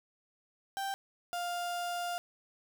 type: tone pair in turn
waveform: 35% pulse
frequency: 784 / 701.3 Hz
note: G5 / F5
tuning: 0 / +7 cents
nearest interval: major second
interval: 193 cents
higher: first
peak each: -32 / -32 dBFS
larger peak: neither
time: 0.77-0.94 / 1.33-2.18 s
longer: second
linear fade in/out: 0 ms
effects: none